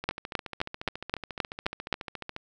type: two click trains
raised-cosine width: 0.3 ms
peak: -9 / -20 dBFS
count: 8 / 34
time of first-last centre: 0.09-1.927 / 0.04-2.364 s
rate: 3.81 / 14.2 Hz
effects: none